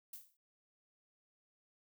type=noise with exponential decay; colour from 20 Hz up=violet; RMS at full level=-45 dBFS; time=0.13-0.37 s; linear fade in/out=5 ms; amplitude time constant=52 ms; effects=none